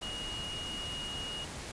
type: tone in noise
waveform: sine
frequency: 2877 Hz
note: F#7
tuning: 49 cents flat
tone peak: -38 dBFS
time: 0.02-1.45 s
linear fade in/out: 10 ms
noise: pink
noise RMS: -42 dBFS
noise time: 0.01-1.72 s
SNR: +1 dB
effects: resampled to 22050 Hz